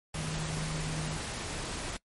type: tone in noise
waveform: sine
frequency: 156.2 Hz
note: D#3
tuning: 7 cents sharp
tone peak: -34 dBFS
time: 0.15-1.17 s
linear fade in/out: 5 ms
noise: pink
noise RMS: -37 dBFS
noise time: 0.14-1.97 s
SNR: 0 dB
effects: noise-tail reverb RT60 0.1 s tail -22 dB re dry + MP3 48 kbps